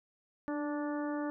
harmonic tone with a mistuned harmonic, 292.4 Hz, D4, 7 cents flat, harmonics 1 / 2 / 3 / 4 / 5 / 6, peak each -34 / -40 / -44 / -46 / -48 / -50 dBFS, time 0.48-1.3 s, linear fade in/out 0 ms, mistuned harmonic 1, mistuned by +24 cents, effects none

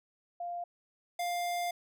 sine / square tone pair in turn, 698 / 701.2 Hz, F5 / F5, -1 / +7 cents, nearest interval unison, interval 8 cents, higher second, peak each -35 / -32 dBFS, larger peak second, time 0.4-0.64 / 1.19-1.71 s, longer second, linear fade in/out 5 ms, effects none

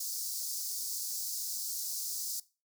pink high-pass noise, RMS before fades -37 dBFS, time 0-2.4 s, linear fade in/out 5 ms, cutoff 4700 Hz, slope 48 dB/octave, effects noise-tail reverb RT60 0.3 s tail -19 dB re dry

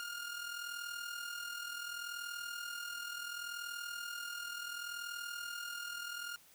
sawtooth tone with amplitude modulation, 1414 Hz, F6, 21 cents sharp, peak -35 dBFS, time 0-6.36 s, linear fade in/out 0 ms, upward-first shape sine, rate 40.7 Hz, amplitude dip 55%, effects white hiss -63 dBFS RMS until 6.54 s

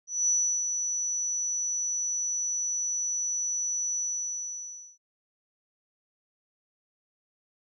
sine tone with ADSR envelope, 5930 Hz, F#8, 3 cents sharp, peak -21 dBFS, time 0.07-4.98 s, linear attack 210 ms, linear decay 350 ms, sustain -6 dB, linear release 1000 ms, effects none

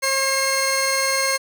15% pulse tone pair together, 538.2 / 2133 Hz, C5 / C7, +49 / +33 cents, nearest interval 2 octaves, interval 2384 cents, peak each -15 dBFS, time 0.02-1.38 s, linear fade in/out 20 ms, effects none

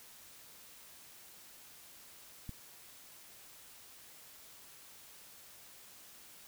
click, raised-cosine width 5 ms, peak -30 dBFS, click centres 2.493 s, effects white hiss -56 dBFS RMS until 6.47 s

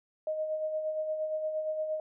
sine tone with tremolo, 622.3 Hz, D#5, in tune, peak -28 dBFS, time 0.27-2 s, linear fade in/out 2 ms, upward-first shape sine, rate 8.6 Hz, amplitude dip 45%, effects none

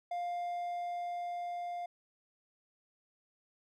triangle tone with level ramp, 702 Hz, F5, 9 cents sharp, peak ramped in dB -32 to -35 dBFS, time 0.11-1.86 s, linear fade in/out 5 ms, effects none

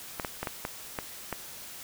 clicks, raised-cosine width 0.5 ms, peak -16 dBFS, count 7, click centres 0.198 / 0.248 / 0.43 / 0.472 / 0.651 / 0.988 / 1.327 s, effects white hiss -44 dBFS RMS until 1.83 s

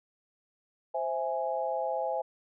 sine chord, C augmented, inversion none, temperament equal, 523.3 / 659.3 / 830.6 Hz, C5 / E5 / G#5, 0 / 0 / 0 cents, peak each -33 dBFS, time 0.94-2.22 s, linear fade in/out 10 ms, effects none

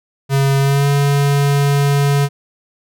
square tone with pitch glide, 137.4 to 141.67 Hz, C#3 to C#3, -15 to +38 cents, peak -12 dBFS, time 0.29-2.29 s, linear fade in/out 50 ms, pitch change +53 cents, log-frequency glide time 0.59-0.87 s, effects none

